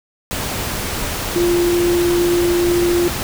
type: tone in noise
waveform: sine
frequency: 348.1 Hz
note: F4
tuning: 6 cents flat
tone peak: -13 dBFS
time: 1.36-3.08 s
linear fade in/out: 0 ms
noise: pink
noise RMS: -23 dBFS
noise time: 0.31-3.23 s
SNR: +7 dB
effects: none